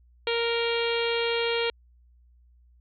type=harmonic tone; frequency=466.2 Hz; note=A#4; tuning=in tune; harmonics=1 / 2 / 3 / 4 / 5 / 6 / 7 / 8 / 9; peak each=-26 / -35 / -36 / -38 / -33 / -35 / -34 / -40 / -38 dBFS; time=0.27-1.7 s; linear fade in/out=2 ms; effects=added 60 Hz sine -55 dBFS peak until 2.8 s